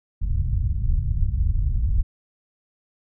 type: low-pass noise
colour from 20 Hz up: pink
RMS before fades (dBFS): -21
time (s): 0.21-2.03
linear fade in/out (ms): 20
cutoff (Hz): 110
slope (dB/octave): 24
effects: none